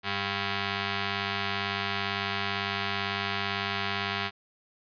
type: ring-modulated tone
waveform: 5% pulse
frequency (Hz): 298.7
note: D4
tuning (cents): +29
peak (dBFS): -14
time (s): 0.03-4.31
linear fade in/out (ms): 50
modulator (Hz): 497
effects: resampled to 11025 Hz